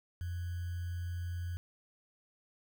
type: tone with sample-and-hold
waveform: sine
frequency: 87.31 Hz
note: F2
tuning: in tune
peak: -35 dBFS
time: 0.21-1.57 s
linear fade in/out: 0 ms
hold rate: 1575 Hz
effects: none